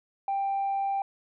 sine tone, 788 Hz, G5, 9 cents sharp, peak -24 dBFS, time 0.28-1.02 s, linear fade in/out 2 ms, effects tanh soft clip ceiling -23 dBFS

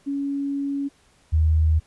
sine tone pair in turn, 280 / 78.89 Hz, C#4 / D#2, +18 / +24 cents, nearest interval octave + minor seventh, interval 2194 cents, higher first, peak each -23 / -15 dBFS, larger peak second, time 0.06-0.89 / 1.32-1.8 s, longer first, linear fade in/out 20 ms, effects pink hiss -59 dBFS RMS until 1.86 s + resampled to 24000 Hz

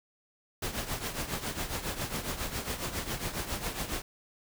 pink noise with tremolo, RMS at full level -32 dBFS, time 0.62-4.02 s, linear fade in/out 5 ms, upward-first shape triangle, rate 7.3 Hz, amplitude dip 75%, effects none

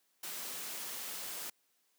white noise, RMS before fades -42 dBFS, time 0.23-1.5 s, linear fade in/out 5 ms, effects white hiss -75 dBFS RMS until 1.98 s + high-pass 200 Hz 12 dB/octave

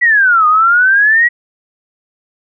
sine exponential two-way sweep, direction down then up, 1975.5 to 1218 to 1942 Hz, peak -6 dBFS, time 0.01-1.29 s, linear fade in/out 20 ms, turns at 0.47 s, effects none

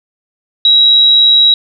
sine tone, 3861 Hz, B7, 40 cents flat, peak -4 dBFS, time 0.65-1.54 s, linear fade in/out 2 ms, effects none

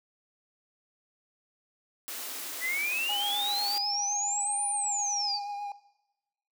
white high-pass noise, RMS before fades -38 dBFS, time 2.08-3.78 s, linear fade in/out 0 ms, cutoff 240 Hz, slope 96 dB/octave
sine exponential two-way sweep, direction up then down, 1948 to 9560 to 4438 Hz, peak -28 dBFS, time 2.6-5.4 s, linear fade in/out 50 ms, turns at 4.67 s
triangle tone with vibrato, 816 Hz, G#5, 31 cents flat, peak -32 dBFS, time 3.09-5.72 s, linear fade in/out 2 ms, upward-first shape sine, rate 8 Hz, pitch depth 22 cents each way
effects noise-tail reverb RT60 1.0 s tail -18 dB re dry

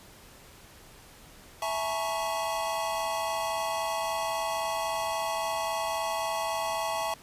square chord, A# half-diminished seventh, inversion second, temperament equal with one note detuned, 659.3 / 848.6 / 932.3 / 1108.7 Hz, E5 / G#5 / A#5 / C#6, 0 / +37 / 0 / 0 cents, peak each -34 / -34 / -37 / -36 dBFS, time 1.62-7.14 s, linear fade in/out 2 ms, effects pink hiss -52 dBFS RMS until 7.22 s + resampled to 32000 Hz

